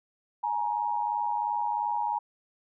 sine tone pair together, 840.1 / 943 Hz, G#5 / A#5, +20 / +20 cents, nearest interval major second, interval 200 cents, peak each -29 / -29 dBFS, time 0.43-2.19 s, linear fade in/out 10 ms, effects none

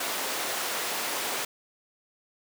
pink high-pass noise, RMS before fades -31 dBFS, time 0-1.45 s, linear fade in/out 5 ms, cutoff 490 Hz, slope 12 dB/octave, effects none

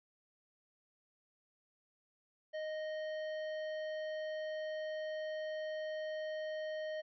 sine tone with hard clipping, 621 Hz, D#5, 3 cents flat, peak -40 dBFS, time 2.53-7.02 s, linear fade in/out 20 ms, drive 11 dB, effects resampled to 16000 Hz

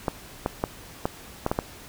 clicks, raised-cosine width 1 ms, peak -9 dBFS, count 7, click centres 0.082 / 0.461 / 0.639 / 1.055 / 1.464 / 1.515 / 1.589 s, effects pink hiss -45 dBFS RMS until 1.88 s

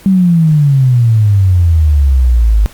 sine exponential sweep, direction down, 196 to 50.6 Hz, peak -5 dBFS, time 0.06-2.66 s, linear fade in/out 0 ms, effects pink hiss -38 dBFS RMS until 2.73 s + Opus 48 kbps

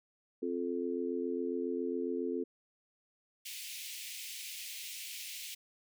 harmonic tone, 87.31 Hz, F2, in tune, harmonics 3 / 4 / 5, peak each -37 / -37 / -37 dBFS, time 0.42-2.44 s, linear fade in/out 10 ms
pink high-pass noise, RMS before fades -44 dBFS, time 3.45-5.55 s, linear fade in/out 10 ms, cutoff 2200 Hz, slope 48 dB/octave
effects none

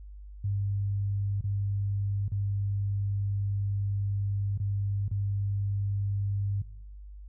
sine tone with dropouts, 100 Hz, G2, 35 cents sharp, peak -26 dBFS, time 0.44-6.62 s, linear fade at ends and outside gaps 5 ms, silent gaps 1.411-1.44 / 2.282-2.318 / 4.577-4.599 / 5.082-5.112 s, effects noise-tail reverb RT60 1.0 s tail -24 dB re dry + added 50 Hz sine -42 dBFS peak until 7.28 s

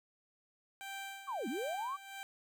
15% pulse tone with tremolo, 784 Hz, G5, in tune, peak -35 dBFS, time 0.81-2.23 s, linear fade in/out 0 ms, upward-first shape sine, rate 1.5 Hz, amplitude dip 70%
sine linear two-way sweep, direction down then up, 1180 to 207.4 to 1180 Hz, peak -36 dBFS, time 1.27-1.97 s, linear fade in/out 20 ms, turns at 1.48 s
effects none

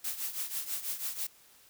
blue noise with tremolo, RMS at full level -33 dBFS, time 0.04-1.27 s, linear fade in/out 5 ms, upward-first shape triangle, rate 6.1 Hz, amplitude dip 80%, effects white hiss -60 dBFS RMS until 1.69 s

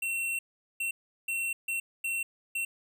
square tone bursts at uneven times, 2717 Hz, F7, 48 cents flat, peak -30 dBFS, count 6, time 0.02-0.39 / 0.8-0.91 / 1.28-1.53 / 1.68-1.8 / 2.04-2.23 / 2.55-2.65 s, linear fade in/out 5 ms, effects none

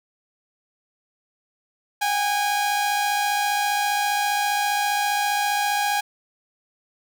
sawtooth tone pair together, 765 / 820 Hz, G5 / G#5, -42 / -22 cents, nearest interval minor second, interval 120 cents, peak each -26 / -17 dBFS, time 2.01-6.01 s, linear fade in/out 10 ms, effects none

